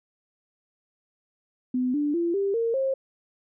sine tone with pitch steps, 252.4 / 293.3 / 340.8 / 396.1 / 460.2 / 534.8 Hz, B3 / D4 / F4 / G4 / A#4 / C5, +38 / -2 / -42 / +18 / -22 / +38 cents, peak -22 dBFS, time 1.74-2.94 s, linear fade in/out 5 ms, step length 200 ms, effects none

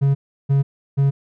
triangle tone bursts, 138.59 Hz, C#3, in tune, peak -11 dBFS, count 3, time 0.01-1.11 s, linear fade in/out 20 ms, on 140 ms, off 340 ms, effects none

